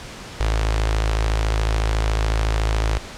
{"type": "tone with notch filter", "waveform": "sawtooth", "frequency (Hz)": 53.9, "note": "A1", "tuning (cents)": -35, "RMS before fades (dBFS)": -20, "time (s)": [0.4, 2.98], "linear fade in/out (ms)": 0, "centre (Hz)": 200, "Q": 0.52, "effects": ["pink hiss -36 dBFS RMS until 3.17 s", "low-pass 7000 Hz 12 dB/octave"]}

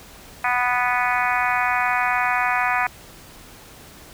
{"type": "harmonic tone", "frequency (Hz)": 246.9, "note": "B3", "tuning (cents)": 0, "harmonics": [3, 4, 5, 6, 7, 8, 9, 10], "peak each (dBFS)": [-24, -25, -26, -27, -27, -28, -29, -29], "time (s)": [0.44, 2.87], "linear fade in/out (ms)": 5, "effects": ["pink hiss -44 dBFS RMS until 4.13 s"]}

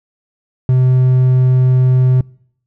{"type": "tone", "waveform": "triangle", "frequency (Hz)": 128.1, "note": "C3", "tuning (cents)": -36, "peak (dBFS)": -6, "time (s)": [0.69, 2.21], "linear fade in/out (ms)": 2, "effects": ["noise-tail reverb RT60 0.7 s tail -25 dB re dry"]}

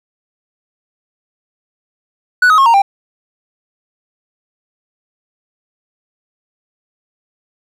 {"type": "tone with pitch steps", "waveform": "triangle", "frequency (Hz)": [1479, 1265.4, 1082.7, 926.3, 792.6], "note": ["F#6", "D#6", "C#6", "A#5", "G5"], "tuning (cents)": [-1, 29, -41, -11, 19], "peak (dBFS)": -4, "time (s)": [2.42, 2.82], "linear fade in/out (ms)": 5, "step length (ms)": 80, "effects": []}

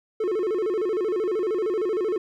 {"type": "tone with vibrato", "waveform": "triangle", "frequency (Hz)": 397.7, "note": "G4", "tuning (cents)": 25, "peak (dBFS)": -20, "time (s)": [0.2, 2.18], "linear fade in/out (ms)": 5, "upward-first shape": "square", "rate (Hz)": 13, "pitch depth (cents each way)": 170, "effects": []}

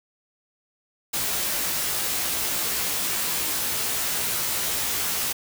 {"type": "noise with comb filter", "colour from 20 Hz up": "white", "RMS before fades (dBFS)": -26, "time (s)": [1.13, 5.33], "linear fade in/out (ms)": 10, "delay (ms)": 17, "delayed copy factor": 0.95, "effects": []}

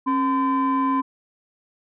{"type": "tone pair together", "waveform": "sine", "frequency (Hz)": [270.8, 1022.4], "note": ["C#4", "C6"], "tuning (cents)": [-40, -40], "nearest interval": "octave + major seventh", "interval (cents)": 2300, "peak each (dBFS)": -19, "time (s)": [0.06, 1.02], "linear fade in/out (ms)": 20, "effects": ["tanh soft clip ceiling -15 dBFS"]}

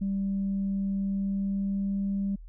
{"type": "tone with pitch glide", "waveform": "sine", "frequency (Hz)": [196, 197.48], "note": ["G3", "G3"], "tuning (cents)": [0, 13], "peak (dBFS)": -25, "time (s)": [0.01, 2.36], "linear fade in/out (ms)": 10, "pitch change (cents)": 13, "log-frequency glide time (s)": [0.97, 2.01], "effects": ["tanh soft clip ceiling -22 dBFS", "added 40 Hz sine -42 dBFS peak until 2.48 s"]}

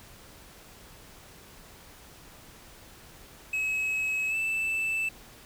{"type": "tone with pitch glide", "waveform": "triangle", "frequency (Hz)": [2566, 2643], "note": ["E7", "E7"], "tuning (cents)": [-47, 4], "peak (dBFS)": -25, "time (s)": [3.53, 5.09], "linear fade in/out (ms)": 5, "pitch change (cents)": 51, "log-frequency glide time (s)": [4.29, 4.35], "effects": ["pink hiss -51 dBFS RMS until 5.45 s"]}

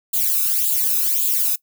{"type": "noise with flanger", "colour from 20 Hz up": "violet", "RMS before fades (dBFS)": -19, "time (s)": [0.13, 1.56], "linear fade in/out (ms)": 10, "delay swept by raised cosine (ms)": [0.26, 0.8], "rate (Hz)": 1.8, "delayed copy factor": 0.95, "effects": ["noise-tail reverb RT60 0.1 s tail -21 dB re dry"]}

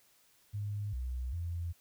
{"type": "tone with pitch steps", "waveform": "sine", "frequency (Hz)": [103, 62.8, 85.4], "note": ["G#2", "B1", "F2"], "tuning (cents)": [-14, 30, -38], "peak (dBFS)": -34, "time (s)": [0.53, 1.73], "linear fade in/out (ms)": 20, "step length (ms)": 400, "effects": ["white hiss -67 dBFS RMS until 1.8 s"]}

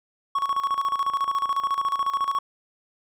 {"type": "tone with tremolo", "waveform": "triangle", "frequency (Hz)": 1108.7, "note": "C#6", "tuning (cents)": 0, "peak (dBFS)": -18, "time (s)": [0.35, 2.39], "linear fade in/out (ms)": 5, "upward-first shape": "square", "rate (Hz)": 14, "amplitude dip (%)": 70, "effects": []}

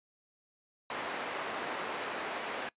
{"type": "band-pass noise", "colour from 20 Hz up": "pink", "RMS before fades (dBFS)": -38, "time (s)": [0.9, 2.69], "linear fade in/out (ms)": 2, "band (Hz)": [450, 2400], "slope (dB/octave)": 12, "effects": ["noise-tail reverb RT60 0.1 s tail -21 dB re dry", "resampled to 8000 Hz"]}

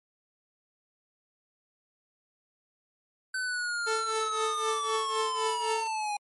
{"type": "linear sweep", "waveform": "square", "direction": "down", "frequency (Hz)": [1529, 818], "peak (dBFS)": -30, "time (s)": [3.34, 6.17], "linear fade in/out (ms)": 5}
{"type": "tone with tremolo", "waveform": "sawtooth", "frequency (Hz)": 440.8, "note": "A4", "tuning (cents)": 3, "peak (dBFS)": -23, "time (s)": [3.86, 5.88], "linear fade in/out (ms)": 20, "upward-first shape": "triangle", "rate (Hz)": 3.9, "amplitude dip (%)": 90}
{"effects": ["MP3 48 kbps"]}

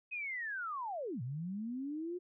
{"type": "linear two-way sweep", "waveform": "sine", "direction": "down then up", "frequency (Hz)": [2547, 114.6, 364.8], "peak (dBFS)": -37, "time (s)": [0.11, 2.19], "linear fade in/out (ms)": 20, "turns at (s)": 1.22, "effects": []}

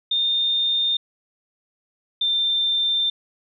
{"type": "tone pair in turn", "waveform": "sine", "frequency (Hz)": [3632, 3582], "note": ["A#7", "A7"], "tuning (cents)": [-46, 30], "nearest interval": "unison", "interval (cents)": 24, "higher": "first", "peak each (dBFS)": -18, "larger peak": "neither", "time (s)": [[0.11, 0.97], [2.21, 3.1]], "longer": "second", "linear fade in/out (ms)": 5, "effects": []}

